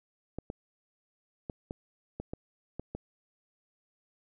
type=clicks; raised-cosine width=2 ms; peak=-23 dBFS; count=8; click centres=0.386 / 0.501 / 1.498 / 1.709 / 2.2 / 2.335 / 2.796 / 2.95 s; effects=none